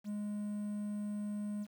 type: tone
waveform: triangle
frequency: 207.7 Hz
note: G#3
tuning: in tune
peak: -34 dBFS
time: 0.04-1.67 s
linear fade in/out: 50 ms
effects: 10-bit